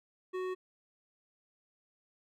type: tone with hard clipping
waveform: sine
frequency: 370 Hz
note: F#4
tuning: in tune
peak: -36 dBFS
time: 0.33-0.55 s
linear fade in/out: 20 ms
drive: 13 dB
effects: none